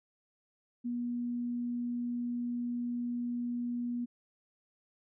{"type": "tone", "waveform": "sine", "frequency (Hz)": 241.2, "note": "B3", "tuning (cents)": -41, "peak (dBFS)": -32, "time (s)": [0.84, 4.06], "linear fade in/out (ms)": 20, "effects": []}